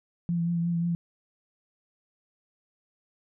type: tone with vibrato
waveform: sine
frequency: 170.3 Hz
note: F3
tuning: 43 cents flat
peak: -24 dBFS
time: 0.29-0.95 s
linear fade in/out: 0 ms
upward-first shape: triangle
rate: 5.6 Hz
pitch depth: 29 cents each way
effects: none